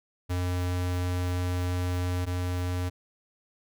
square tone pair in turn, 89.7 / 89.7 Hz, F2 / F2, +47 / +47 cents, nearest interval unison, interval 0 cents, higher neither, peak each -27 / -28 dBFS, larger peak first, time 0.29-2.26 / 2.26-2.9 s, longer first, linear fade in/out 20 ms, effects none

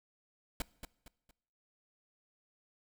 pink noise with echo, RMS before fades -35 dBFS, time 0.6-0.62 s, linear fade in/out 2 ms, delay 230 ms, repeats 3, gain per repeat -9 dB, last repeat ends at 1.31 s, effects noise-tail reverb RT60 0.8 s tail -22 dB re dry

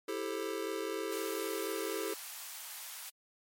square chord, A minor seventh, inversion second, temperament just, 330 / 396 / 440 / 528 Hz, E4 / G4 / A4 / C5, +2 / +18 / 0 / +16 cents, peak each -42 / -40 / -40 / -45 dBFS, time 0.08-2.14 s, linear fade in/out 5 ms
white high-pass noise, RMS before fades -45 dBFS, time 1.11-3.1 s, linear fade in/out 10 ms, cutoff 710 Hz, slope 24 dB/octave
effects MP3 64 kbps

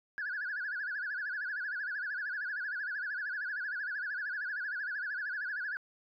sine tone with vibrato, 1578 Hz, G6, 11 cents sharp, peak -33 dBFS, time 0.18-5.77 s, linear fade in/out 0 ms, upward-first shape sine, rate 13 Hz, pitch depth 160 cents each way, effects tanh soft clip ceiling -30 dBFS

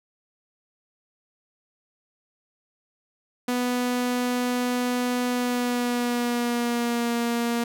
sawtooth tone with pitch glide, 246.9 to 235.5 Hz, B3 to A#3, 0 to +18 cents, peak -19 dBFS, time 3.48-7.64 s, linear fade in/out 5 ms, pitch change -82 cents, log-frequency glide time 5.29-7.14 s, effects none

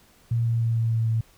sine tone with pitch steps, 116.54 / 115.73 / 114.94 / 114.14 / 113.35 / 112.57 Hz, A#2 / A#2 / A#2 / A#2 / A#2 / A2, 0 / -12 / -24 / -36 / -48 / +40 cents, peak -20 dBFS, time 0.31-1.21 s, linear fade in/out 5 ms, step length 150 ms, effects pink hiss -57 dBFS RMS until 1.37 s

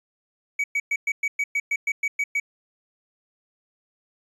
triangle tone bursts, 2267 Hz, C#7, 38 cents sharp, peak -19 dBFS, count 12, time 0.59-2.4 s, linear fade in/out 5 ms, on 50 ms, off 110 ms, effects resampled to 24000 Hz

